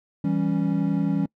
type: chord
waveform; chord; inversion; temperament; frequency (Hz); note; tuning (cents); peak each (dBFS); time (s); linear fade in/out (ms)
triangle; C# diminished; first; equal; 164.81 / 196 / 277.2; E3 / G3 / C#4; 0 / 0 / 0; -23; 0.24-1.26; 5
effects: noise-tail reverb RT60 0.1 s tail -24 dB re dry